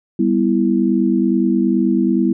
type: chord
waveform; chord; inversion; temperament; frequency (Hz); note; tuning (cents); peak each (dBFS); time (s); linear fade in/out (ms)
sine; E minor; first; just; 197.78 / 247.2 / 329.6; G3 / B3 / E4; +16 / +2 / 0; -17; 0.19-2.33; 5
effects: none